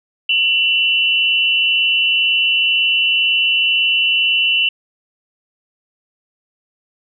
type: tone pair together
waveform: sine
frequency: 2715 / 2957 Hz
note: F7 / F#7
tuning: -50 / -2 cents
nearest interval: minor second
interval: 148 cents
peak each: -15 dBFS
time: 0.29-4.69 s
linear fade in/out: 5 ms
effects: none